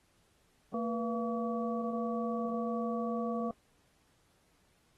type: harmonic tone with a mistuned harmonic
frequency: 227.9 Hz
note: A#3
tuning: 39 cents flat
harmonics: 1 / 2 / 3 / 5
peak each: -34 / -37 / -39 / -41 dBFS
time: 0.74-3.51 s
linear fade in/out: 2 ms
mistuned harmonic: 2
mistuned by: +110 cents
effects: pink hiss -71 dBFS RMS until 4.97 s + AAC 32 kbps